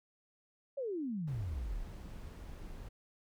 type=exponential sweep; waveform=sine; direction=down; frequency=577 to 33.18 Hz; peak=-35 dBFS; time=0.77-1.84 s; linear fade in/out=10 ms
type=noise; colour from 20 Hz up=brown; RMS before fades=-47 dBFS; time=1.27-2.89 s; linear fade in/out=10 ms
effects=none